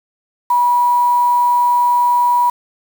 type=tone with quantisation; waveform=sine; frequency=970 Hz; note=B5; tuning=31 cents flat; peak=-10 dBFS; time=0.5-2.5 s; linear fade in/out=5 ms; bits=5; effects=none